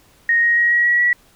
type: tone with pitch steps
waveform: sine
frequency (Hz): 1864.7 / 1878.8 / 1892.9 / 1907.2 / 1921.6 / 1936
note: A#6 / A#6 / A#6 / A#6 / B6 / B6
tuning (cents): 0 / +13 / +26 / +39 / -48 / -35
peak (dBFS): -12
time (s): 0.29-1.13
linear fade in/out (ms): 2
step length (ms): 140
effects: pink hiss -53 dBFS RMS until 1.35 s